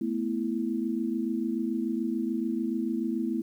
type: chord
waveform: sine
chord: A suspended second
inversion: none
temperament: equal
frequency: 220 / 246.9 / 329.6 Hz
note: A3 / B3 / E4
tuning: 0 / 0 / 0 cents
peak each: -31 dBFS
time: 0.01-3.42 s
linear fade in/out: 5 ms
effects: 10-bit